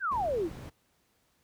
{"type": "exponential sweep", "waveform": "sine", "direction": "down", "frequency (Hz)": [1661.2, 293.7], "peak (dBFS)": -27, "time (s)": [0, 0.5], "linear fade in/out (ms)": 50}
{"type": "noise", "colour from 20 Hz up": "brown", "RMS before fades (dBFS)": -39, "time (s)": [0.11, 0.7], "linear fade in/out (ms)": 10}
{"effects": ["pink hiss -71 dBFS RMS until 1.43 s", "high-pass 60 Hz 12 dB/octave"]}